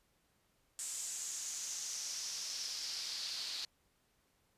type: noise with band-pass filter sweep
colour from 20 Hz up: pink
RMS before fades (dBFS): -42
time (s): 0.79-3.65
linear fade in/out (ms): 0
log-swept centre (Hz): 7700 to 4300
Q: 4.1
effects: pink hiss -75 dBFS RMS until 4.57 s + resampled to 32000 Hz